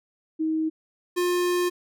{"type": "tone pair in turn", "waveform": ["sine", "square"], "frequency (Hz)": [316.5, 355.3], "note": ["D#4", "F4"], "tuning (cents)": [30, 30], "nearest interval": "major second", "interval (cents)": 200, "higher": "second", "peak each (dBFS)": -22, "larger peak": "neither", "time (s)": [[0.39, 0.7], [1.16, 1.7]], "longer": "second", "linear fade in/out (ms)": 20, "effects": []}